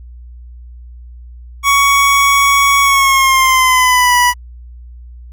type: tone with pitch glide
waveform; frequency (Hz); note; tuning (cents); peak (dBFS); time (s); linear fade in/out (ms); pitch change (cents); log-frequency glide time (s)
25% pulse; 1119 to 979.8; C#6 to B5; +16 to -14; -4; 1.63-4.34; 50; -230; 2.82-4.15
effects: added 60 Hz sine -31 dBFS peak until 5.32 s + AAC 64 kbps